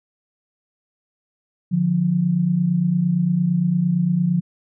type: tone pair together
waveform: sine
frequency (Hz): 148.8 / 177.57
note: D3 / F3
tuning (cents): +23 / +29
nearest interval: minor third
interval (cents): 306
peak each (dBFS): -22 / -17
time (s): 1.71-4.41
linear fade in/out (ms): 20
effects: none